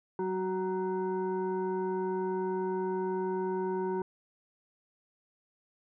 sine tone with frequency modulation, 372.8 Hz, F#4, 13 cents sharp, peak -29 dBFS, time 0.19-4.02 s, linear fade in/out 2 ms, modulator 561 Hz, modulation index 0.88, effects none

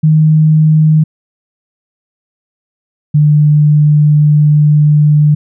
sine tone pair in turn, 155.56 / 149.5 Hz, D#3 / D3, 0 / +31 cents, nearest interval minor second, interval 69 cents, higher first, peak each -4 dBFS, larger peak neither, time 0.03-1.04 / 3.14-5.35 s, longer second, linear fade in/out 10 ms, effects none

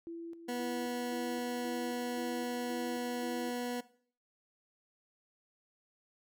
sine tone with tremolo, 335.1 Hz, E4, 29 cents sharp, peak -40 dBFS, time 0.07-3.51 s, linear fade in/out 0 ms, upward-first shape square, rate 1.9 Hz, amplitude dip 55%
20% pulse tone, 244.4 Hz, B3, 18 cents flat, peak -30 dBFS, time 0.48-3.81 s, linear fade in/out 10 ms
effects noise-tail reverb RT60 0.5 s tail -18 dB re dry

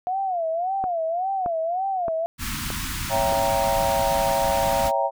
sine tone with vibrato, 710 Hz, F5, 28 cents sharp, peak -22 dBFS, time 0.07-2.26 s, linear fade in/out 0 ms, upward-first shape sine, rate 1.8 Hz, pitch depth 170 cents each way
click train, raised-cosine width 1 ms, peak -16 dBFS, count 5, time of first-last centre 0.84-3.324 s, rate 1.61 Hz
pink band-stop noise, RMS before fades -29 dBFS, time 2.38-4.92 s, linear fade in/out 50 ms, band 300 to 970 Hz, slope 48 dB/octave
sine chord, C# diminished seventh, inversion none, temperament equal with one note detuned, 554.4 / 661.5 / 784 / 932.3 Hz, C#5 / E5 / G5 / Bb5, 0 / +6 / 0 / 0 cents, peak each -25 dBFS, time 3.09-5.11 s, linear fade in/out 50 ms
effects none

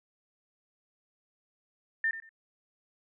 sine tone with echo, 1800 Hz, A6, 39 cents sharp, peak -25 dBFS, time 2.04-2.11 s, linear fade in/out 2 ms, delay 91 ms, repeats 2, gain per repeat -13 dB, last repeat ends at 2.292 s, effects none

